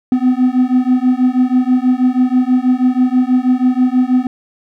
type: beating tone pair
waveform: triangle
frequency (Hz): 250 / 256.2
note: B3 / C4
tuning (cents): +21 / -36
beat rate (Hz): 6.2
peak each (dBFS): -11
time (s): 0.12-4.27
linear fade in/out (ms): 2
effects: none